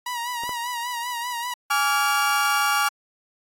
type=tone with vibrato; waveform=sawtooth; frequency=962 Hz; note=B5; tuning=46 cents flat; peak=-23 dBFS; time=0.06-1.54 s; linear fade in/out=5 ms; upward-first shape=sine; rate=5.1 Hz; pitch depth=55 cents each way
type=clicks; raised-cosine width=1 ms; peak=-27 / -23 dBFS; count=2; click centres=0.436 / 0.493 s
type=chord; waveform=35% pulse; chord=D diminished; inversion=second; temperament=equal with one note detuned; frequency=830.6 / 1153.1 / 1396.9 Hz; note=Ab5 / D6 / F6; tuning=0 / -32 / 0 cents; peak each=-23 / -22 / -21 dBFS; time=1.7-2.89 s; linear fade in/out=10 ms
effects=AAC 48 kbps